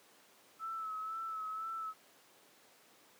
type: tone with vibrato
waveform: sine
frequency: 1306 Hz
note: E6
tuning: 17 cents flat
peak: -38 dBFS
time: 0.59-1.94 s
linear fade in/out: 50 ms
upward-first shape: sine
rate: 2 Hz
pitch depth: 35 cents each way
effects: pink hiss -63 dBFS RMS until 3.19 s + high-pass 300 Hz 12 dB/octave